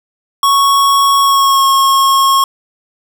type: tone with pitch glide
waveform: square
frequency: 1108 to 1087.1 Hz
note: C#6 to C#6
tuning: -1 to -34 cents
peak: -8 dBFS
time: 0.43-2.44 s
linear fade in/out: 2 ms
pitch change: -33 cents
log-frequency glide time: 1.21-1.65 s
effects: none